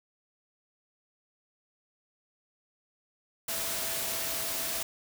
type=tone in noise; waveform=sine; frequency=661 Hz; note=E5; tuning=5 cents sharp; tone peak=-44 dBFS; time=3.48-4.83 s; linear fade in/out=5 ms; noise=white; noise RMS=-33 dBFS; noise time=3.48-4.83 s; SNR=-14 dB; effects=none